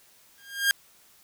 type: tone with exponential growth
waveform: sawtooth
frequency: 1613 Hz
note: G6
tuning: 49 cents sharp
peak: -13 dBFS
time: 0.38-0.71 s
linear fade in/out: 0 ms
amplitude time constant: 71 ms
effects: white hiss -58 dBFS RMS until 1.23 s